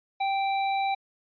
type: tone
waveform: square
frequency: 783 Hz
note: G5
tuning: 2 cents flat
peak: -25 dBFS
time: 0.2-0.95 s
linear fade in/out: 10 ms
effects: resampled to 11025 Hz